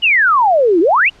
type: exponential two-way sweep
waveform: sine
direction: down then up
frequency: 2998 to 315.6 to 2998 Hz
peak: -8 dBFS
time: 0.02-1.1 s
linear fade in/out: 20 ms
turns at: 0.8 s
effects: pink hiss -46 dBFS RMS until 1.2 s + low-pass 5000 Hz 12 dB/octave